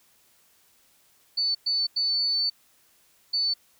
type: tone bursts at uneven times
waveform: sine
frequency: 4498 Hz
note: C#8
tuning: 24 cents sharp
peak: -22 dBFS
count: 4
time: 1.37-1.55 / 1.66-1.87 / 1.96-2.5 / 3.33-3.54 s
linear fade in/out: 10 ms
effects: white hiss -62 dBFS RMS until 3.79 s